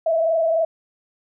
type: tone with frequency modulation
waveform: sine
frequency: 654 Hz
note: E5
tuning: 14 cents flat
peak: -16 dBFS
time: 0.06-0.65 s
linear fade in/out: 5 ms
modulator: 23.4 Hz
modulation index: 0.85
effects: none